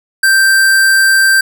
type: tone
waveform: square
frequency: 1568 Hz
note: G6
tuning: in tune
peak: -7 dBFS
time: 0.23-1.41 s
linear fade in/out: 5 ms
effects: none